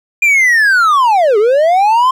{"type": "linear two-way sweep", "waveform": "triangle", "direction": "down then up", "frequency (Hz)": [2427, 398.1, 1059], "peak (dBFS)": -5, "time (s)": [0.22, 2.11], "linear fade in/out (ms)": 5, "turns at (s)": 1.38, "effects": []}